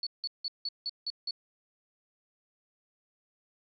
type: tone bursts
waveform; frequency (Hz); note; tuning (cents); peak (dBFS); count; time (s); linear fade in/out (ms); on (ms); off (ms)
sine; 4435; C#8; 0; -31; 7; 0.03-1.309; 2; 37; 170
effects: none